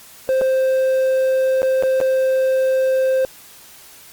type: tone with dropouts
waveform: triangle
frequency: 524 Hz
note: C5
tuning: 2 cents sharp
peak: -12 dBFS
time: 0.29-3.25 s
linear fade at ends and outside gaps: 0 ms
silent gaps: 0.412-0.417 / 1.619-1.63 / 1.825-1.835 / 2.003-2.012 s
effects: white hiss -43 dBFS RMS until 4.12 s + Opus 48 kbps